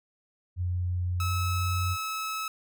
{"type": "tone with pitch glide", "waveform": "sine", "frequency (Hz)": [89.4, 90.02], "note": ["F2", "F#2"], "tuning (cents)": [41, -47], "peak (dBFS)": -26, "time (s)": [0.56, 1.97], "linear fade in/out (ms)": 50, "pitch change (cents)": 12, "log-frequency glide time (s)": [1.28, 1.43]}
{"type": "tone", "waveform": "sawtooth", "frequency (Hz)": 1296, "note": "E6", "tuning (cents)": -30, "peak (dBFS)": -27, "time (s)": [1.2, 2.48], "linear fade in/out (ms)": 2}
{"effects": []}